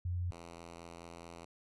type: tone pair in turn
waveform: sine / 5% pulse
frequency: 88.7 / 84.69 Hz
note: F2 / E2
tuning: +27 / +47 cents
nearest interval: minor second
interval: 80 cents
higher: first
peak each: -33 / -37 dBFS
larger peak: first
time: 0.05-0.31 / 0.31-1.45 s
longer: second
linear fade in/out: 5 ms
effects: resampled to 24000 Hz